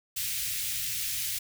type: band-stop noise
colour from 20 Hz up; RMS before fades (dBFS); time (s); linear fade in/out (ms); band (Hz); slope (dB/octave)
white; -32; 0.16-1.39; 10; 140 to 2000; 24
effects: none